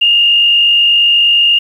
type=tone with frequency modulation; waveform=sine; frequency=2824 Hz; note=F7; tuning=19 cents sharp; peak=-6 dBFS; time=0.01-1.59 s; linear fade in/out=10 ms; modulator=48.4 Hz; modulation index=0.98; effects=7-bit